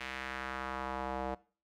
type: tone with band-pass filter sweep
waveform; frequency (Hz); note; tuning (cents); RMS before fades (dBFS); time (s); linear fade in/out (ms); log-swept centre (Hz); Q
square; 65.41; C2; 0; -39; 0-1.35; 10; 2300 to 670; 1.6
effects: noise-tail reverb RT60 0.4 s tail -21 dB re dry